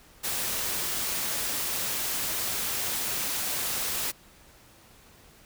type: noise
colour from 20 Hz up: white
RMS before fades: -30 dBFS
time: 0.23-4.12 s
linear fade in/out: 20 ms
effects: pink hiss -55 dBFS RMS until 5.45 s